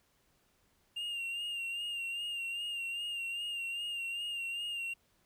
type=tone with vibrato; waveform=triangle; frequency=2794 Hz; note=F7; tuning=in tune; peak=-34 dBFS; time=0.96-4.94 s; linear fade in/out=10 ms; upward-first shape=sine; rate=2.5 Hz; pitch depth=41 cents each way; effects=pink hiss -72 dBFS RMS until 5.25 s